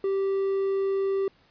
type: tone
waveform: triangle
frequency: 390 Hz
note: G4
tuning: 9 cents flat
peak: -21 dBFS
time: 0.04-1.28 s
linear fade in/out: 2 ms
effects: pink hiss -61 dBFS RMS until 1.5 s + resampled to 11025 Hz